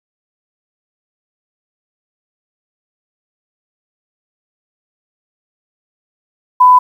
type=tone; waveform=sine; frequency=1000 Hz; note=B5; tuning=21 cents sharp; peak=-3 dBFS; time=6.6-6.79 s; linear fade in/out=10 ms; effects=7-bit